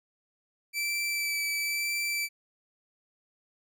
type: tone with vibrato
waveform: sawtooth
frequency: 2322 Hz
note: D7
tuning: 20 cents flat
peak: -25 dBFS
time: 0.73-2.29 s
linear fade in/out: 50 ms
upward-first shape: sine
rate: 1 Hz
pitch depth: 12 cents each way
effects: none